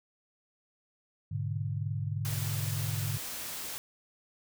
sine chord, G# diminished, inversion none, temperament equal, 103.83 / 123.47 / 146.83 Hz, G#2 / B2 / D3, 0 / 0 / 0 cents, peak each -33 / -39 / -35 dBFS, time 1.31-3.18 s, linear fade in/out 10 ms
white noise, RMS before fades -39 dBFS, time 2.25-3.78 s, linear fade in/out 0 ms
effects none

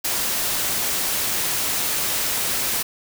white noise, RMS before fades -23 dBFS, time 0.04-2.83 s, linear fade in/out 10 ms, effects none

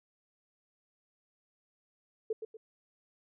sine tone with echo, 440.4 Hz, A4, 2 cents sharp, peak -29 dBFS, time 2.3-2.33 s, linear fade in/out 5 ms, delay 120 ms, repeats 2, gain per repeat -8 dB, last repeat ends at 2.57 s, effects none

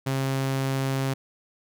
sawtooth tone, 134.5 Hz, C3, 48 cents sharp, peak -20 dBFS, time 0.06-1.14 s, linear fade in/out 10 ms, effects none

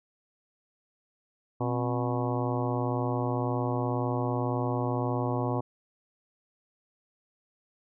harmonic tone with a mistuned harmonic, 121.9 Hz, B2, 22 cents flat, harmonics 1 / 2 / 3 / 4 / 5 / 6 / 7 / 8 / 9, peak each -30 / -33 / -35 / -36 / -37 / -38 / -38 / -39 / -40 dBFS, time 1.6-5.61 s, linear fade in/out 10 ms, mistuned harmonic 2, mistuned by +120 cents, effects none

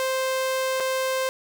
sawtooth tone with dropouts, 523.3 Hz, C5, in tune, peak -19 dBFS, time 0-1.29 s, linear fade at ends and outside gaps 0 ms, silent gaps 0.8-0.804 s, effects 9-bit

